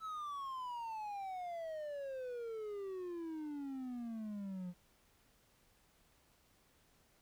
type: exponential sweep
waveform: triangle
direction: down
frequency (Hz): 1318.5 to 174.61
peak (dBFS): -39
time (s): 0-4.74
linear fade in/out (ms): 50
effects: pink hiss -71 dBFS RMS until 7.21 s